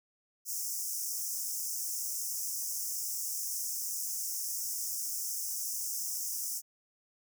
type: high-pass noise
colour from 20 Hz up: pink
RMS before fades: -36 dBFS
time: 0.45-6.62 s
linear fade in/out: 50 ms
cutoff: 5300 Hz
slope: 96 dB/octave
effects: none